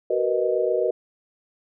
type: chord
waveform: sine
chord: B major seventh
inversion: second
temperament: equal with one note detuned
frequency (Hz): 376.5 / 466.2 / 493.9 / 622.3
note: F#4 / A#4 / B4 / D#5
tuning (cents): +30 / 0 / 0 / 0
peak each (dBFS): -25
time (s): 0.1-0.91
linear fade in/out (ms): 5
effects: none